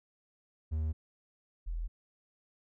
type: tone pair in turn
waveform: triangle / sine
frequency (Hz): 78.3 / 41.48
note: D#2 / E1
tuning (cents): +11 / +12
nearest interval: major seventh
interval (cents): 1099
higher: first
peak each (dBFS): -28 / -33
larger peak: first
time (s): 0.71-0.93 / 1.66-1.88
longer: neither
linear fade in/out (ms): 20
effects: none